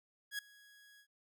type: tone with ADSR envelope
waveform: sawtooth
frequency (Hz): 1663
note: G#6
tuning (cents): +2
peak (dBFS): -32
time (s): 0.31-1.07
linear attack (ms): 77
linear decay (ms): 4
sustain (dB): -24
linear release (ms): 74
effects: none